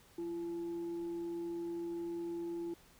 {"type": "tone with frequency modulation", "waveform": "sine", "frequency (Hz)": 340, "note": "F4", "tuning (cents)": -46, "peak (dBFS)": -37, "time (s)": [0.18, 2.74], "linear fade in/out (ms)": 5, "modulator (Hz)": 518, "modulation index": 0.21, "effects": ["pink hiss -63 dBFS RMS until 2.99 s"]}